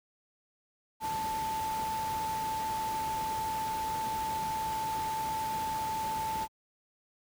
sine tone in noise, 880 Hz, A5, in tune, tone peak -31 dBFS, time 1-6.48 s, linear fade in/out 50 ms, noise pink, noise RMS -41 dBFS, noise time 1-6.48 s, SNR +7 dB, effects high-pass 60 Hz 12 dB/octave

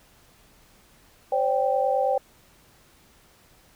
sine chord, C suspended second, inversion none, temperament equal with one note detuned, 523.3 / 572.6 / 784 Hz, C5 / D5 / G5, 0 / -44 / 0 cents, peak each -24 / -26 / -24 dBFS, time 1.32-2.18 s, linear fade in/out 5 ms, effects pink hiss -57 dBFS RMS until 3.75 s

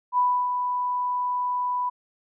sine tone with ADSR envelope, 990 Hz, B5, 4 cents sharp, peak -17 dBFS, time 0.12-1.9 s, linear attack 59 ms, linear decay 300 ms, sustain -6 dB, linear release 15 ms, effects none

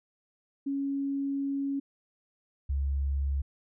sine tone pair in turn, 277.2 / 69.3 Hz, C#4 / C#2, 0 / 0 cents, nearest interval 2 octaves, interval 2400 cents, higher first, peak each -28 / -26 dBFS, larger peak second, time 0.66-1.8 / 2.69-3.42 s, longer first, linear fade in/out 10 ms, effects none

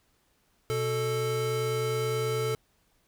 square tone pair together, 123.47 / 440 Hz, B2 / A4, 0 / 0 cents, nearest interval octave + minor seventh, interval 2200 cents, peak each -32 / -29 dBFS, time 0.7-2.55 s, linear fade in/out 0 ms, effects pink hiss -69 dBFS RMS until 3.07 s

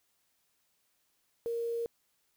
sine tone with quantisation, 466.2 Hz, A#4, in tune, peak -31 dBFS, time 1.46-1.86 s, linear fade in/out 0 ms, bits 9, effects white hiss -75 dBFS RMS until 2.36 s

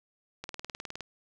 click train, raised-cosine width 0.2 ms, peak -21 dBFS, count 12, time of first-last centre 0.44-1.007 s, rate 19.4 Hz, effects none

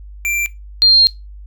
square / sine tone pair in turn, 2358 / 4201 Hz, D7 / C8, +6 / +6 cents, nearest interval minor seventh, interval 1000 cents, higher second, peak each -17 / -6 dBFS, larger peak second, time 0.25-0.46 / 0.82-1.07 s, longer second, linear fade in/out 0 ms, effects noise-tail reverb RT60 0.2 s tail -18 dB re dry + added 50 Hz sine -32 dBFS peak until 1.46 s

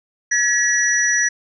sine tone cluster, 1697 / 1920 / 5860 Hz, G#6 / B6 / F#8, +37 / -49 / -18 cents, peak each -19 dBFS, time 0.31-1.29 s, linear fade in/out 10 ms, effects none

